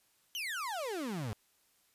35% pulse exponential sweep, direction down, 3136 to 98 Hz, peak -34 dBFS, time 0.35-1.33 s, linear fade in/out 0 ms, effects white hiss -71 dBFS RMS until 1.94 s + resampled to 32000 Hz

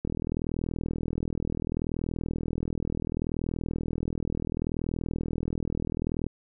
click train, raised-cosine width 3 ms, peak -17 dBFS, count 254, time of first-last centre 0.05-6.266 s, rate 40.7 Hz, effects none

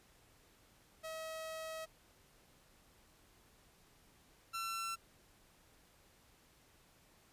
sawtooth tone pair in turn, 640 / 1349.9 Hz, D#5 / E6, +49 / +41 cents, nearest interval octave + minor second, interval 1292 cents, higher second, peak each -39 / -35 dBFS, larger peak second, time 1.03-1.86 / 4.53-4.96 s, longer first, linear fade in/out 20 ms, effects pink hiss -67 dBFS RMS until 7.32 s + resampled to 32000 Hz

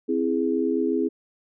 sine chord, C augmented, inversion none, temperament equal, 261.6 / 329.6 / 415.3 Hz, C4 / E4 / G#4, 0 / 0 / 0 cents, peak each -25 dBFS, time 0.08-1.09 s, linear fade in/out 20 ms, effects none

